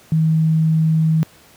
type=tone; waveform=sine; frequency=159.3 Hz; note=D#3; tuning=41 cents sharp; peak=-12 dBFS; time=0.12-1.23 s; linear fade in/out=0 ms; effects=pink hiss -48 dBFS RMS until 1.56 s + high-pass 80 Hz 12 dB/octave